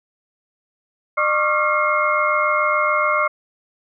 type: tone cluster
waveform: sine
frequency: 604 / 1100 / 1187 / 1381 / 2144 Hz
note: D5 / C#6 / D6 / F6 / C7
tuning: +48 / -14 / +18 / -20 / +42 cents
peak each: -22 dBFS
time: 1.17-3.28 s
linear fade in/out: 10 ms
effects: none